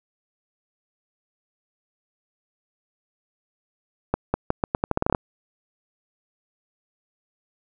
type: accelerating click train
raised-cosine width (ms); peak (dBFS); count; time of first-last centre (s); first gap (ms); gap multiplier
1; -6; 13; 4.14-5.148; 200; 0.82
effects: none